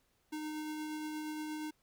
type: tone with tremolo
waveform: square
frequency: 306.8 Hz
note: D#4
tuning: 24 cents flat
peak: -38 dBFS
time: 0.32-1.71 s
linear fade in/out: 10 ms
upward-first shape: triangle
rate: 8.5 Hz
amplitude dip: 25%
effects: pink hiss -75 dBFS RMS until 1.82 s